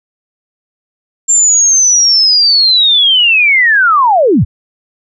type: linear sweep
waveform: sine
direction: down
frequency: 7380 to 61.74 Hz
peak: -5 dBFS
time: 1.28-4.45 s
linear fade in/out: 20 ms
effects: none